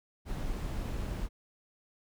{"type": "noise", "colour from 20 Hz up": "brown", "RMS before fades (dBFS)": -35, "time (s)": [0.25, 1.29], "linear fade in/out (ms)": 50, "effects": []}